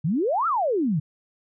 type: exponential two-way sweep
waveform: sine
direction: up then down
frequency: 138.59 to 1396.9 to 138.59 Hz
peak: -20 dBFS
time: 0.04-1 s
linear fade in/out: 10 ms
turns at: 0.47 s
effects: none